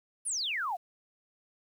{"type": "exponential sweep", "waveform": "sine", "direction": "down", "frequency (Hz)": [10548, 661], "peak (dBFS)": -30, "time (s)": [0.25, 0.77], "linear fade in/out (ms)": 20, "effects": ["10-bit"]}